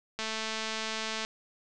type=click train; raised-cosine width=0.2 ms; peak=-17 dBFS; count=234; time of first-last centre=0.19-1.249 s; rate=220 Hz; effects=resampled to 22050 Hz